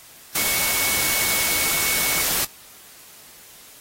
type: tone in noise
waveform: sine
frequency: 2217 Hz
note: C#7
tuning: in tune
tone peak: -28 dBFS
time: 0.37-2.22 s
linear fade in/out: 5 ms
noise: white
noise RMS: -22 dBFS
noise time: 0.35-2.45 s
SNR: -9 dB
effects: white hiss -46 dBFS RMS until 3.8 s + AAC 48 kbps